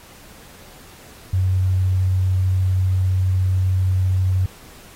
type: tone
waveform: sine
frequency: 93.2 Hz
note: F#2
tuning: 13 cents sharp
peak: -15 dBFS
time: 1.33-4.46 s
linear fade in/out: 5 ms
effects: pink hiss -45 dBFS RMS until 4.95 s + AAC 48 kbps